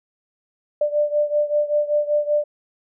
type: beating tone pair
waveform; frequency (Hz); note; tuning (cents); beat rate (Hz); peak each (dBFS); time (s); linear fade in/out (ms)
sine; 591 / 596.2; D5 / D5; +11 / +26; 5.2; -19 / -22; 0.81-2.44; 5
effects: none